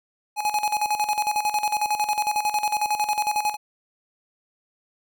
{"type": "tone with tremolo", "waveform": "square", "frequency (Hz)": 841, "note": "G#5", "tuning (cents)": 22, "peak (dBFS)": -20, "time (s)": [0.36, 3.57], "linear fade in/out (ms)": 50, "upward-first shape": "square", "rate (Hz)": 11, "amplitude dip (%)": 70, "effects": []}